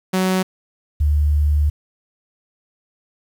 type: tone pair in turn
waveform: sawtooth / sine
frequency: 186.7 / 74.09 Hz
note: F#3 / D2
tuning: +16 / +16 cents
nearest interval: octave + major third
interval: 1600 cents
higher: first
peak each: -12 / -13 dBFS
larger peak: first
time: 0.13-0.43 / 1-1.7 s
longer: second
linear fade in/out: 10 ms
effects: 8-bit